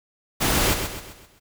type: noise with echo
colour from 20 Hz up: pink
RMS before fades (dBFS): -21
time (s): 0.4-0.75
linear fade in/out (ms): 20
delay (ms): 130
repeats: 5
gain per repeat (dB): -7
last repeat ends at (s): 1.4
effects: none